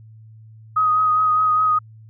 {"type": "tone with vibrato", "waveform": "sine", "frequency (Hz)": 1254, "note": "D#6", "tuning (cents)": 13, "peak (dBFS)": -14, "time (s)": [0.76, 1.79], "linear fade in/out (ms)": 10, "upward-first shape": "triangle", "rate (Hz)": 4.9, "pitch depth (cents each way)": 24, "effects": ["added 110 Hz sine -41 dBFS peak until 2.09 s"]}